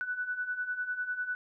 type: beating tone pair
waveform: sine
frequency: 1480 / 1490 Hz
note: F#6 / F#6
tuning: 0 / +12 cents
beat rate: 10 Hz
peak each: -38 / -33 dBFS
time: 0.01-1.35 s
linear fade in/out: 0 ms
effects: none